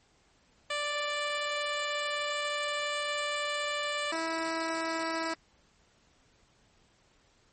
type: tone pair in turn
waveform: 10% pulse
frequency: 587.3 / 326.3 Hz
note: D5 / E4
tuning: 0 / -18 cents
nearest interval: minor seventh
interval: 1018 cents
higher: first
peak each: -22 dBFS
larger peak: neither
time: 0.7-4.12 / 4.12-5.34 s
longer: first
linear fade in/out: 5 ms
effects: pink hiss -66 dBFS RMS until 7.52 s + MP3 32 kbps